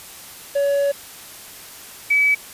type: tone pair in turn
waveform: triangle / sine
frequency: 564 / 2289 Hz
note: C#5 / D7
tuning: +30 / -45 cents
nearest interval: 2 octaves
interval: 2425 cents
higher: second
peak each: -14 / -13 dBFS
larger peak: second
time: 0.55-0.92 / 2.1-2.35 s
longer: first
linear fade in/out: 10 ms
effects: white hiss -39 dBFS RMS until 2.53 s + resampled to 32000 Hz